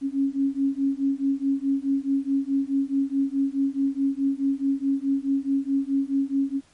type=beating tone pair; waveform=sine; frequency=272.2 / 276.9 Hz; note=C#4 / C#4; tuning=-31 / -2 cents; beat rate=4.7 Hz; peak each=-24 dBFS; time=0.01-6.61 s; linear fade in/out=50 ms; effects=pink hiss -59 dBFS RMS until 6.73 s + MP3 48 kbps